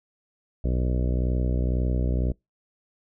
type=harmonic tone; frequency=62 Hz; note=B1; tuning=7 cents sharp; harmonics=1 / 2 / 3 / 4 / 5 / 6 / 7 / 8 / 9 / 10; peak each=-23 / -29 / -33 / -35 / -37 / -39 / -40 / -41 / -42 / -43 dBFS; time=0.64-2.32 s; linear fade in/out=5 ms; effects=noise-tail reverb RT60 0.2 s tail -26 dB re dry